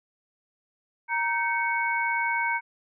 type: tone cluster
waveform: sine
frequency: 935 / 1545 / 2221 Hz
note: A#5 / G6 / C#7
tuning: +5 / -26 / +3 cents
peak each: -27 / -29 / -28 dBFS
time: 1.08-2.61 s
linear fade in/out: 50 ms
effects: none